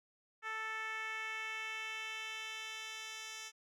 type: tone with band-pass filter sweep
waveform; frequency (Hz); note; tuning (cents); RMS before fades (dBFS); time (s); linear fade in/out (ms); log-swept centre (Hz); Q
10% pulse; 440; A4; 0; -43; 0.42-3.52; 50; 1600 to 4800; 1.7
effects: none